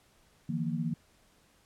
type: chord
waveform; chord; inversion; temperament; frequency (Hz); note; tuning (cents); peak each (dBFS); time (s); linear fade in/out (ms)
sine; Eb suspended second; none; equal with one note detuned; 155.56 / 171.32 / 233.1; Eb3 / F3 / Bb3; 0 / -33 / 0; -34; 0.49-0.94; 5
effects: pink hiss -65 dBFS RMS until 1.65 s + low-pass 12000 Hz 12 dB/octave